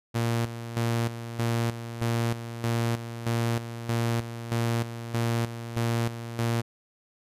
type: tone with tremolo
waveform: sawtooth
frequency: 116.54 Hz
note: A#2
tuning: in tune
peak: -20 dBFS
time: 0.14-6.62 s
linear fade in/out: 20 ms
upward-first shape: square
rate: 1.6 Hz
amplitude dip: 70%
effects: resampled to 32000 Hz